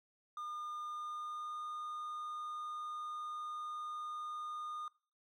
triangle tone with pitch glide, 1212 to 1221.8 Hz, D#6 to D#6, -46 to -32 cents, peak -39 dBFS, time 0.37-4.88 s, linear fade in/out 2 ms, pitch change +14 cents, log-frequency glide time 0.88-1.62 s, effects noise-tail reverb RT60 0.4 s tail -22 dB re dry

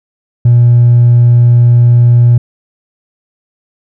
sine tone with hard clipping, 120.2 Hz, B2, 46 cents flat, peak -3 dBFS, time 0.45-2.38 s, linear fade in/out 5 ms, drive 1 dB, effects none

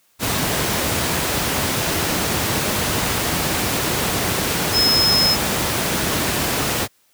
sine tone in noise, 5160 Hz, E8, 38 cents flat, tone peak -14 dBFS, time 4.72-5.37 s, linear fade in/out 50 ms, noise pink, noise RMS -20 dBFS, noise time 0.19-6.88 s, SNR +3 dB, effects white hiss -60 dBFS RMS until 7.13 s + high-pass 80 Hz 12 dB/octave

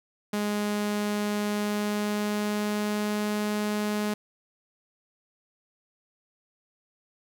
sawtooth tone with pitch glide, 207.7 to 209.6 Hz, G#3 to G#3, 0 to +16 cents, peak -22 dBFS, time 0.33-4.14 s, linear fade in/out 5 ms, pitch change +16 cents, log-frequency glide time 1.49-3.28 s, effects 10-bit

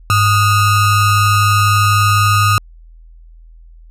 square ring-modulated tone, 672 Hz, E5, 33 cents sharp, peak -7 dBFS, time 0.1-2.58 s, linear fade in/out 0 ms, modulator 570 Hz, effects added 41 Hz sine -37 dBFS peak until 3.9 s + resampled to 32000 Hz

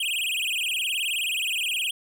square tone with vibrato, 2835 Hz, F7, 25 cents sharp, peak -25 dBFS, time 0-1.91 s, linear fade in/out 5 ms, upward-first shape sine, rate 19 Hz, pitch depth 250 cents each way, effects none

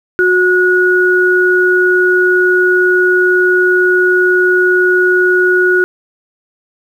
sine tone pair together, 365.1 / 1457 Hz, F#4 / F#6, -23 / -27 cents, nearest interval 2 octaves, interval 2396 cents, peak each -10 dBFS, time 0.19-5.84 s, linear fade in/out 0 ms, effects 7-bit

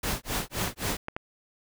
pink noise with tremolo, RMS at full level -28 dBFS, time 0.03-0.97 s, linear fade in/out 5 ms, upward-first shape sine, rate 3.8 Hz, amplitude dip 100%
clicks, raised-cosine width 0.5 ms, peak -17 dBFS, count 3, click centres 0.676 / 1.084 / 1.165 s
effects none

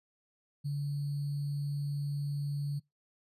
sine tone with sample-and-hold, 143.7 Hz, D3, 37 cents flat, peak -31 dBFS, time 0.64-2.8 s, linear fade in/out 20 ms, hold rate 4410 Hz, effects noise-tail reverb RT60 0.2 s tail -25 dB re dry + resampled to 32000 Hz

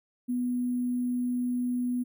sine tone with sample-and-hold, 246.9 Hz, B3, in tune, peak -26 dBFS, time 0.28-2.04 s, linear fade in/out 20 ms, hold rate 11025 Hz, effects none

